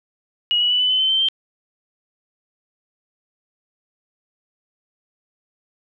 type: tone with pitch steps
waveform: sine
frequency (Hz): 2900 / 2934 / 2968 / 3002 / 3037 / 3072 / 3108 / 3144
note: F#7 / F#7 / F#7 / F#7 / F#7 / G7 / G7 / G7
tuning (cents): -35 / -15 / +5 / +24 / +44 / -36 / -16 / +4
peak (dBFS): -15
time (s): 0.51-1.286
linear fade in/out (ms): 0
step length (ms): 97
effects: none